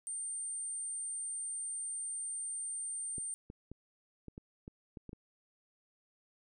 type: tone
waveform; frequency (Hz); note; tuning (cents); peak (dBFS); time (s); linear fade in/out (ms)
sine; 8870; C#9; 0; -37; 0.07-3.34; 0
type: clicks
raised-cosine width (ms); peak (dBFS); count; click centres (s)
3; -33; 9; 3.182 / 3.501 / 3.716 / 4.283 / 4.379 / 4.679 / 4.972 / 5.093 / 5.131
effects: none